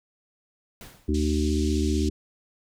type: noise with exponential decay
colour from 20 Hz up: pink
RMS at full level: -41 dBFS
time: 0.81-1.27 s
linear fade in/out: 1 ms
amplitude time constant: 100 ms
type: harmonic tone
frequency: 75.5 Hz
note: D2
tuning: 48 cents sharp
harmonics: 1 / 3 / 4 / 5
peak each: -24 / -28 / -27 / -30 dBFS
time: 1.08-2.1 s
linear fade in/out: 10 ms
type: band-pass noise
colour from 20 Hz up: white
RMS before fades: -41 dBFS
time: 1.14-2.09 s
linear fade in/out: 5 ms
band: 2700 to 7100 Hz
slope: 24 dB/octave
effects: none

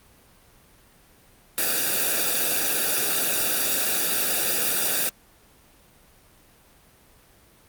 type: noise with comb filter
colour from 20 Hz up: white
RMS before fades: -23 dBFS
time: 1.58-5.09 s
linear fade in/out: 0 ms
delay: 0.95 ms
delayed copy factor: -0.95
effects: pink hiss -55 dBFS RMS until 7.68 s + Opus 32 kbps

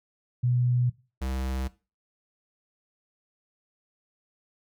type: tone pair in turn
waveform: sine / square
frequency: 123.3 / 65.32 Hz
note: B2 / C2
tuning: -2 / -2 cents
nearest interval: major seventh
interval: 1100 cents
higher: first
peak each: -21 / -29 dBFS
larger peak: first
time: 0.43-0.9 / 1.21-1.68 s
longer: neither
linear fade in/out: 10 ms
effects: noise-tail reverb RT60 0.3 s tail -18 dB re dry

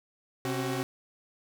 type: tone cluster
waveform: sawtooth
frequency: 129.8 / 269.5 / 375.2 Hz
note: C3 / C#4 / F#4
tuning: -13 / -49 / +24 cents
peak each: -30 dBFS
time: 0.45-0.83 s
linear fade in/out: 0 ms
effects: none

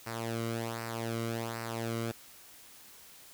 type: tone with flanger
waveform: sawtooth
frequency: 114.9 Hz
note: A#2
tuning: 25 cents flat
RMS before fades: -36 dBFS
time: 0.06-2.12 s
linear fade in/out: 10 ms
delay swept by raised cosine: 0.29 to 1.18 ms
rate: 1.3 Hz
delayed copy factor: -0.7
effects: white hiss -54 dBFS RMS until 3.33 s

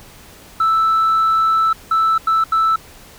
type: tone bursts at uneven times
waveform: sine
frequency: 1318.5 Hz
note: E6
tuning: in tune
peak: -10 dBFS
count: 4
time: 0.6-1.73 / 1.91-2.18 / 2.27-2.44 / 2.52-2.76 s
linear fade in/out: 5 ms
effects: tanh soft clip ceiling -10 dBFS + pink hiss -42 dBFS RMS until 3.18 s

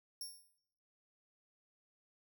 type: tone with exponential decay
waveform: 20% pulse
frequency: 5500 Hz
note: F8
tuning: 27 cents flat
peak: -35 dBFS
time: 0.21-0.58 s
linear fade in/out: 2 ms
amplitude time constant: 80 ms
effects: noise-tail reverb RT60 0.8 s tail -19 dB re dry

